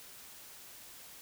silence, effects white hiss -52 dBFS RMS until 1.21 s

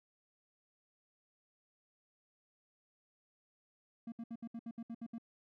triangle tone bursts, 230.8 Hz, A#3, 17 cents flat, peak -39 dBFS, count 10, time 4.07-5.183 s, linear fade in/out 5 ms, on 51 ms, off 67 ms, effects none

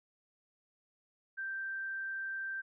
sine tone, 1568 Hz, G6, in tune, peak -36 dBFS, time 1.37-2.62 s, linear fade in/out 20 ms, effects none

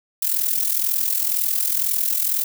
violet noise with amplitude modulation, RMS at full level -18 dBFS, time 0.22-2.44 s, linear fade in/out 5 ms, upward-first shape sine, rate 42 Hz, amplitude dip 70%, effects none

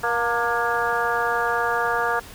harmonic tone with a mistuned harmonic, 236.6 Hz, A#3, 26 cents sharp, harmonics 2 / 3 / 4 / 5 / 6 / 7, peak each -27 / -27 / -27 / -27 / -27 / -27 dBFS, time 0.03-2.2 s, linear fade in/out 10 ms, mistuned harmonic 4, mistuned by -55 cents, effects pink hiss -42 dBFS RMS until 2.34 s

